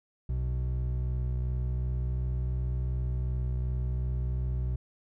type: tone pair together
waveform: triangle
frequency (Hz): 62.5 / 125.23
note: B1 / B2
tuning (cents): +21 / +24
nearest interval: octave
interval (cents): 1203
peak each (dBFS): -27 / -31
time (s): 0.29-4.76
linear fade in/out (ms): 5
effects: none